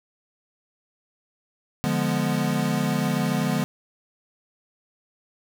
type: chord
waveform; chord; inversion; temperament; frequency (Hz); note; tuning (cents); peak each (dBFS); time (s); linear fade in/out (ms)
square; D diminished seventh; none; equal; 146.83 / 174.61 / 207.7 / 246.9; D3 / F3 / Ab3 / Cb4; 0 / 0 / 0 / 0; -28; 1.84-3.64; 0
effects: none